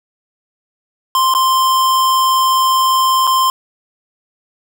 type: tone with dropouts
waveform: square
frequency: 1046.5 Hz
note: C6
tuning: in tune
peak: -11 dBFS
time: 1.15-3.5 s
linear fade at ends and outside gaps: 1 ms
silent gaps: 1.339-1.349 / 3.27-3.274 s
effects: none